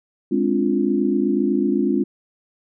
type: chord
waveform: sine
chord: D half-diminished seventh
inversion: second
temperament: equal with one note detuned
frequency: 207.7 / 261.6 / 289.8 / 349.2 Hz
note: Ab3 / C4 / D4 / F4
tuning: 0 / 0 / -23 / 0 cents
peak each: -22 dBFS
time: 0.31-2.04 s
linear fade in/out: 10 ms
effects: none